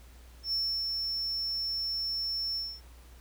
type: tone with ADSR envelope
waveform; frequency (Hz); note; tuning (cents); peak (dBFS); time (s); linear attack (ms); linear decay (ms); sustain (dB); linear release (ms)
triangle; 5400; E8; +41; -26; 0.43-2.81; 96; 310; -3; 250
effects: added 60 Hz sine -50 dBFS peak until 3.2 s + pink hiss -59 dBFS RMS until 3.2 s